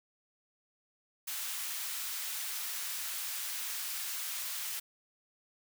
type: high-pass noise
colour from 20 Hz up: white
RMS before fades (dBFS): -38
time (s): 1.27-4.8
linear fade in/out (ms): 10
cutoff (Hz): 1200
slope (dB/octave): 12
effects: none